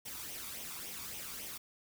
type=noise with flanger; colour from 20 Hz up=white; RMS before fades=-44 dBFS; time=0.05-1.58 s; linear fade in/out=10 ms; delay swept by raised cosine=0.33 to 0.88 ms; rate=3.6 Hz; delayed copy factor=+0.55; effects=none